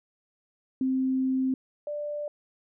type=tone pair in turn; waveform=sine; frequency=261.6 / 590 Hz; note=C4 / D5; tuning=0 / +8 cents; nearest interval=octave + major second; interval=1408 cents; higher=second; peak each=-23 / -30 dBFS; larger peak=first; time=0.81-1.54 / 1.87-2.28 s; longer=first; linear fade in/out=2 ms; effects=none